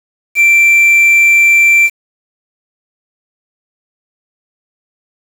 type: tone with quantisation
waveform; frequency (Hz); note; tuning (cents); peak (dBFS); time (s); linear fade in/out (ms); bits
triangle; 2349; D7; 0; -3; 0.35-1.9; 50; 5
effects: none